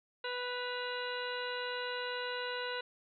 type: harmonic tone with a mistuned harmonic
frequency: 493.9 Hz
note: B4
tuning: in tune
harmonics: 1 / 2 / 3 / 4 / 5 / 6 / 7 / 8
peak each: -40 / -43 / -41 / -47 / -52 / -45 / -54 / -45 dBFS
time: 0.24-2.81 s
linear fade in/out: 5 ms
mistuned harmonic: 6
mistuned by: -72 cents
effects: none